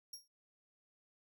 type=tone with exponential decay; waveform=sawtooth; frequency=5590 Hz; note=F8; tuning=1 cent sharp; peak=-40 dBFS; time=0.13-0.28 s; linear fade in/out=5 ms; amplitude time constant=32 ms; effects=none

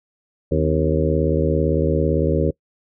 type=harmonic tone with a mistuned harmonic; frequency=77.78 Hz; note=D#2; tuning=in tune; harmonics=1 / 2 / 3 / 4 / 5 / 6 / 7; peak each=-22 / -22 / -26 / -25 / -24 / -23 / -24 dBFS; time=0.51-2.51 s; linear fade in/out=10 ms; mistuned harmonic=3; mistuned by=+110 cents; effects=noise-tail reverb RT60 0.1 s tail -24 dB re dry

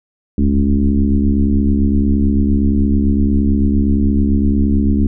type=tone with frequency modulation; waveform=sine; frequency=141.2 Hz; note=C#3; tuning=32 cents sharp; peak=-10 dBFS; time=0.38-5.07 s; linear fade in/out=2 ms; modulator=68.8 Hz; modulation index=2.2; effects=none

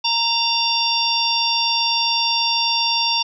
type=harmonic tone with a mistuned harmonic; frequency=927 Hz; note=A#5; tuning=10 cents flat; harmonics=1 / 3 / 4 / 5 / 6; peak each=-23 / -23 / -23 / -23 / -23 dBFS; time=0.04-3.23 s; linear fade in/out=10 ms; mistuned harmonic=4; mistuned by=-73 cents; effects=none

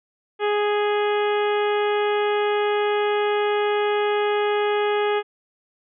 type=harmonic tone; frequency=415.3 Hz; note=G#4; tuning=in tune; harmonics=1 / 2 / 3 / 4 / 5 / 6 / 7 / 8; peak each=-20 / -26 / -30 / -32 / -34 / -36 / -37 / -38 dBFS; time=0.39-5.23 s; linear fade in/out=50 ms; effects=none

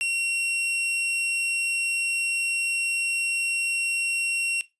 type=tone; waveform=45% pulse; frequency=2737 Hz; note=F7; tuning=36 cents flat; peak=-23 dBFS; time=0.01-4.61 s; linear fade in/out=0 ms; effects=noise-tail reverb RT60 0.2 s tail -17 dB re dry + resampled to 24000 Hz

